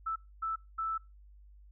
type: tone bursts at uneven times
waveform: sine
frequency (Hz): 1318.5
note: E6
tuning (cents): 0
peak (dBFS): -31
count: 3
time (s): 0.06-0.16 / 0.42-0.56 / 0.78-0.98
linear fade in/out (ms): 10
effects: noise-tail reverb RT60 0.2 s tail -20 dB re dry + added 50 Hz sine -53 dBFS peak until 1.71 s

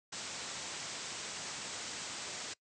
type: low-pass noise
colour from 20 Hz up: white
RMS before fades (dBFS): -43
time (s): 0.12-2.54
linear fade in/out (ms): 10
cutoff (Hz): 8200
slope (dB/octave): 96
effects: noise-tail reverb RT60 0.1 s tail -22 dB re dry + high-pass 100 Hz 12 dB/octave

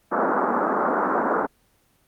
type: band-pass noise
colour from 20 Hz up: white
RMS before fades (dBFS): -22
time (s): 0.11-1.47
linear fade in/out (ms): 20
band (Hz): 200 to 1400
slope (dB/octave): 48
effects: pink hiss -63 dBFS RMS until 2.07 s + Opus 24 kbps

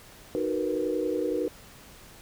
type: chord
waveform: sine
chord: B major seventh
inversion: first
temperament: just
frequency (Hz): 308.7 / 370.4 / 463 / 493.9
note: D#4 / F#4 / A#4 / B4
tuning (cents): -14 / +2 / -12 / 0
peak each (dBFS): -31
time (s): 0.35-1.48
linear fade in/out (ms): 0
effects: pink hiss -50 dBFS RMS until 2.21 s

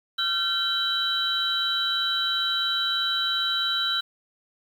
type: tone cluster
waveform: sine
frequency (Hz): 1377 / 1543 / 3104 / 3921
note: F6 / G6 / G7 / B7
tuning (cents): -25 / -28 / -18 / -13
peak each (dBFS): -30 / -32 / -29 / -25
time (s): 0.18-4.01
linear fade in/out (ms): 10
effects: 8-bit

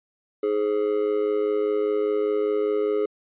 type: tone with amplitude modulation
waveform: triangle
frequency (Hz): 420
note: G#4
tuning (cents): +19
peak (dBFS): -15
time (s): 0.43-3.06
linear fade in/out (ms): 5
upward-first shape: sine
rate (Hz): 105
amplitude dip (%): 80
effects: resampled to 8000 Hz

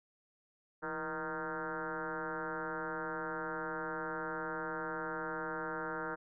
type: tone with frequency modulation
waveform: sine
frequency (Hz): 932.3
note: A#5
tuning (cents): 0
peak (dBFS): -36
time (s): 0.82-6.16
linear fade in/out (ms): 20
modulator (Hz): 152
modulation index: 4.4
effects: none

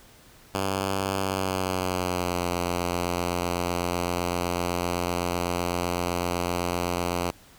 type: tone with pitch glide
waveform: 5% pulse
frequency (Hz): 96.4 to 87.89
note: G2 to F2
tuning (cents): -28 to +12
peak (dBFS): -14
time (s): 0.54-7.31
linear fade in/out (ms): 5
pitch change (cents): -160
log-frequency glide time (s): 1.19-2.45
effects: pink hiss -53 dBFS RMS until 7.58 s

